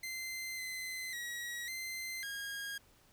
sawtooth tone with pitch steps, 2075 / 2047 / 1912 / 2074 / 1630 Hz, C7 / C7 / A#6 / C7 / G#6, -15 / -38 / +43 / -16 / -33 cents, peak -36 dBFS, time 0.03-2.78 s, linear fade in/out 5 ms, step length 550 ms, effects pink hiss -66 dBFS RMS until 3.12 s

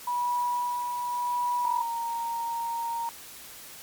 sine tone with tremolo, 974 Hz, B5, 24 cents flat, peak -24 dBFS, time 0.07-1.82 s, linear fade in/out 5 ms, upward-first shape sine, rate 0.86 Hz, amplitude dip 40%
sine tone, 930 Hz, A#5, 4 cents flat, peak -28 dBFS, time 1.65-3.09 s, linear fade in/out 0 ms
effects white hiss -45 dBFS RMS until 3.82 s + MP3 96 kbps

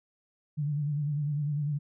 sine tone with vibrato, 146.83 Hz, D3, in tune, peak -27 dBFS, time 0.57-1.79 s, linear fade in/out 20 ms, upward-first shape sine, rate 10 Hz, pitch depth 65 cents each way, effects none

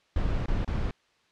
brown noise with dropouts, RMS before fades -27 dBFS, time 0.16-0.91 s, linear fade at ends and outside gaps 2 ms, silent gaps 0.46-0.482 / 0.647-0.676 s, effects white hiss -66 dBFS RMS until 1.31 s + low-pass 4000 Hz 12 dB/octave

